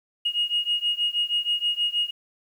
sine beating tone pair, 2869 / 2875.3 Hz, F7 / F7, +46 / +50 cents, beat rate 6.3 Hz, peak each -24 / -25 dBFS, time 0.25-2.11 s, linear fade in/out 10 ms, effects tanh soft clip ceiling -15 dBFS + 9-bit

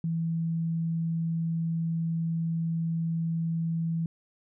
sine tone, 164.81 Hz, E3, in tune, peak -26 dBFS, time 0.04-4.06 s, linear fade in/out 2 ms, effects none

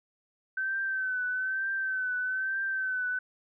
sine tone with vibrato, 1533 Hz, G6, 39 cents flat, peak -28 dBFS, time 0.57-3.19 s, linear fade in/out 5 ms, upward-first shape triangle, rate 1.1 Hz, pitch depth 53 cents each way, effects none

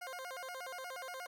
20% pulse tone with vibrato, 613 Hz, D#5, 26 cents flat, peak -38 dBFS, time 0.01-1.27 s, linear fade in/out 10 ms, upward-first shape square, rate 8.4 Hz, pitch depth 270 cents each way, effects none

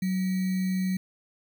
sine tone with sample-and-hold, 186.5 Hz, F#3, 14 cents sharp, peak -24 dBFS, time 0.02-0.97 s, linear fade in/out 5 ms, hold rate 2100 Hz, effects none

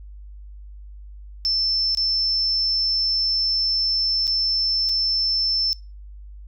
sine tone with dropouts, 5310 Hz, E8, 12 cents sharp, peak -18 dBFS, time 1.45-5.73 s, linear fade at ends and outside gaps 0 ms, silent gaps 1.949-1.973 / 4.27-4.277 / 4.89-4.894 s, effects noise-tail reverb RT60 0.3 s tail -25 dB re dry + added 50 Hz sine -37 dBFS peak until 6.47 s

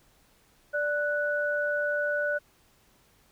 sine tone pair together, 587.3 / 1479.9 Hz, D5 / F#6, 0 / 0 cents, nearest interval octave + major third, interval 1600 cents, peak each -28 dBFS, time 0.73-2.39 s, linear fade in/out 20 ms, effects pink hiss -63 dBFS RMS until 3.31 s

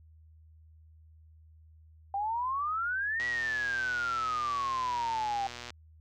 sine exponential two-way sweep, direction up then down, 781 to 1948 to 781 Hz, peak -29 dBFS, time 2.14-5.47 s, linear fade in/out 2 ms, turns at 3.25 s
click train, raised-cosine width 0.2 ms, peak -24 dBFS, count 304, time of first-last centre 3.2-5.704 s, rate 121 Hz
effects added 79 Hz sine -54 dBFS peak until 6 s

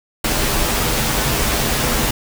pink noise with comb filter, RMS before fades -18 dBFS, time 0.24-2.11 s, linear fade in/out 5 ms, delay 11 ms, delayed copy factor -0.6, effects none

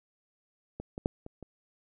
clicks, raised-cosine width 2 ms, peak -24 / -24 / -13 / -29 / -30 dBFS, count 5, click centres 0.8 / 0.979 / 1.059 / 1.264 / 1.427 s, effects none

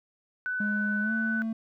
sine tone, 1498 Hz, F#6, 21 cents sharp, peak -28 dBFS, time 0.46-1.42 s, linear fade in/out 0 ms
triangle tone with pitch glide, 207.7 to 223.9 Hz, G#3 to A3, 0 to +30 cents, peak -26 dBFS, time 0.6-1.53 s, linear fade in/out 5 ms, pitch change +130 cents, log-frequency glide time 1.01-1.12 s
effects none

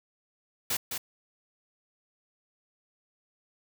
white noise with echo, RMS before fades -29 dBFS, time 0.7-0.77 s, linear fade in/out 5 ms, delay 210 ms, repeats 1, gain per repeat -5 dB, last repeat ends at 0.98 s, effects none

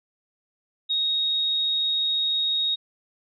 sine tone, 3754 Hz, A#7, 11 cents sharp, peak -21 dBFS, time 0.89-2.76 s, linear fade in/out 20 ms, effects none

